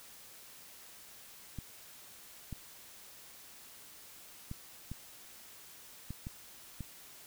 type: clicks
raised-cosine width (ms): 5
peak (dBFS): -28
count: 7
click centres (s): 1.587 / 2.527 / 4.514 / 4.916 / 6.106 / 6.269 / 6.807
effects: white hiss -54 dBFS RMS until 7.26 s